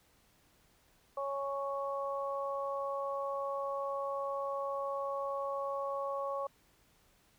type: harmonic tone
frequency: 277.2 Hz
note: C#4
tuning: in tune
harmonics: 2 / 3 / 4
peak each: -36 / -44 / -38 dBFS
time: 1.17-6.47 s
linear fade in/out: 5 ms
effects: pink hiss -68 dBFS RMS until 7.38 s